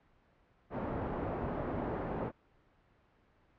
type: low-pass noise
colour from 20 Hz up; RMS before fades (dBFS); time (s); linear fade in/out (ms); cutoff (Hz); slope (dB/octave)
white; -37; 0.7-2.32; 50; 640; 12
effects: pink hiss -68 dBFS RMS until 3.58 s + low-pass 2000 Hz 12 dB/octave